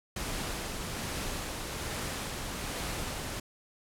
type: noise with tremolo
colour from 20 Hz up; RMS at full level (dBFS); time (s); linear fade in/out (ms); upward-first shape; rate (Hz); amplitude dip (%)
pink; -35; 0.16-3.4; 5; sine; 1.2; 25
effects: low-pass 12000 Hz 12 dB/octave